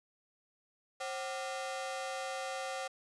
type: ring-modulated tone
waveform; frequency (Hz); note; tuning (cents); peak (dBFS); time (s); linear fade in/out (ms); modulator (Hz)
sawtooth; 647; E5; -32; -30; 1-2.88; 10; 112
effects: resampled to 22050 Hz + 10-bit